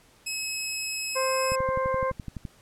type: tone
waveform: 15% pulse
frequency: 2570 Hz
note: E7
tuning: 45 cents flat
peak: -22 dBFS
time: 0.26-1.56 s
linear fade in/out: 10 ms
type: harmonic tone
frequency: 525 Hz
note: C5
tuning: 6 cents sharp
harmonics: 1 / 2 / 3 / 4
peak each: -26 / -28 / -38 / -40 dBFS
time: 1.15-2.12 s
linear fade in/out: 20 ms
type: click train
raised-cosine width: 5 ms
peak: -22 dBFS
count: 12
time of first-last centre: 1.52-2.452 s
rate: 11.8 Hz
effects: pink hiss -58 dBFS RMS until 2.61 s + low-pass 12000 Hz 12 dB/octave